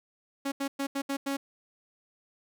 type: tone bursts at uneven times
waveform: sawtooth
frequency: 276.3 Hz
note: C#4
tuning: 6 cents flat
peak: -25 dBFS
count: 6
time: 0.45-0.52 / 0.6-0.68 / 0.79-0.87 / 0.95-1.02 / 1.09-1.17 / 1.26-1.37 s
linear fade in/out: 10 ms
effects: none